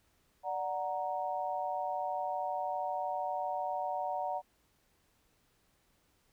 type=chord; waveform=sine; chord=D augmented; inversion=none; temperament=equal; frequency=587.3 / 740 / 932.3 Hz; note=D5 / F#5 / A#5; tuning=0 / 0 / 0 cents; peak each=-39 / -35 / -38 dBFS; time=0.43-4.42 s; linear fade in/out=50 ms; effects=pink hiss -72 dBFS RMS until 6.32 s